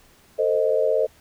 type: chord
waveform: sine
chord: A diminished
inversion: none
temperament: equal with one note detuned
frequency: 446.9 / 523.3 / 622.3 Hz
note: A4 / C5 / Eb5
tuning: +27 / 0 / 0 cents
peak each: -22 dBFS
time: 0.38-1.07 s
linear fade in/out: 20 ms
effects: pink hiss -55 dBFS RMS until 1.2 s